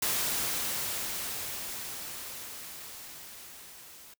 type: noise with level ramp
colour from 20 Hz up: white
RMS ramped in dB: -29 to -51 dBFS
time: 0.02-4.14 s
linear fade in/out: 5 ms
effects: noise-tail reverb RT60 0.1 s tail -24 dB re dry